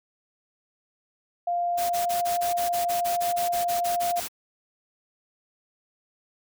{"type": "tone", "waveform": "sine", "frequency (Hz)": 698.5, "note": "F5", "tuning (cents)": 0, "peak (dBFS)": -23, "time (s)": [1.47, 4.2], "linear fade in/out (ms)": 5}
{"type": "noise bursts", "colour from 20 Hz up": "white", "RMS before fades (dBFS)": -33, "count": 16, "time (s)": [1.77, 4.285], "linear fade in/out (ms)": 20, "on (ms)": 130, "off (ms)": 29}
{"effects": []}